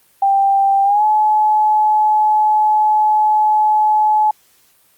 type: tone with pitch glide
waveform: sine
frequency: 788 to 854.4 Hz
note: G5 to G#5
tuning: +9 to +49 cents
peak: -10 dBFS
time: 0.22-4.31 s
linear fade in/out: 5 ms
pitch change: +140 cents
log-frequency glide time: 0.84-1.04 s
effects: white hiss -54 dBFS RMS until 4.97 s + Opus 32 kbps